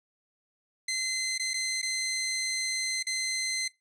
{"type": "tone with dropouts", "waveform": "15% pulse", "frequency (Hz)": 2061, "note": "C7", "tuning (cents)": -27, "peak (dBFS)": -22, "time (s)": [0.88, 3.68], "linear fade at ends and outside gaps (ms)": 5, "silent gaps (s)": [[1.38, 1.395], [1.535, 1.54], [1.817, 1.827], [3.028, 3.067]], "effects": ["noise-tail reverb RT60 0.2 s tail -20 dB re dry", "low-pass 10000 Hz 12 dB/octave"]}